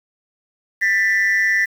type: tone pair together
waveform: sine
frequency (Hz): 1779.7 / 1977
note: A6 / B6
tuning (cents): +19 / +1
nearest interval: major second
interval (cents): 182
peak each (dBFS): -15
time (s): 0.81-1.66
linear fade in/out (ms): 20
effects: tanh soft clip ceiling -11 dBFS + 7-bit